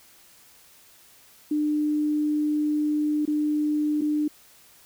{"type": "tone with dropouts", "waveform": "sine", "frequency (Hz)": 300, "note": "D4", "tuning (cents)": 37, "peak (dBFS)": -21, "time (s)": [1.51, 4.28], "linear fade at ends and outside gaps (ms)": 5, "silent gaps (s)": [[3.254, 3.276], [4.011, 4.017]], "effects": ["white hiss -54 dBFS RMS until 4.85 s"]}